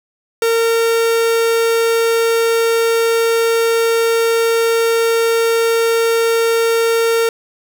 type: tone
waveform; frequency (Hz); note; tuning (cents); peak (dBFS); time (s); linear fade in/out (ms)
45% pulse; 458.4; A#4; -29; -12; 0.42-7.29; 2
effects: none